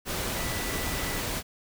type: tone in noise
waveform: sine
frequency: 1975.5 Hz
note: B6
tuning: in tune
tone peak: -39 dBFS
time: 0.34-1.22 s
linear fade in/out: 50 ms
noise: pink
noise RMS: -31 dBFS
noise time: 0.05-1.43 s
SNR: -11 dB
effects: none